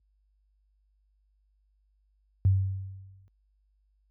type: tone with exponential decay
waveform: sine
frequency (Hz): 96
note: G2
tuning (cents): -36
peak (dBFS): -16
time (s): 2.45-3.28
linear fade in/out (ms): 0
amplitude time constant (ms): 180
effects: added 50 Hz sine -61 dBFS peak until 4.1 s + high-pass 60 Hz 12 dB/octave